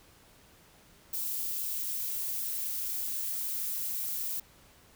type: noise with high-pass filter sweep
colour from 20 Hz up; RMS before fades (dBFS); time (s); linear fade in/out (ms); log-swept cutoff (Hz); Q
violet; -34; 1.13-4.4; 5; 3000 to 510; 0.89
effects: pink hiss -59 dBFS RMS until 4.95 s